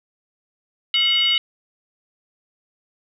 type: tone with frequency modulation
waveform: sine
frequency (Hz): 2957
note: F#7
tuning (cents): -2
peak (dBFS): -15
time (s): 0.94-1.38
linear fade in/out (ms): 2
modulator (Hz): 802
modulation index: 0.85
effects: none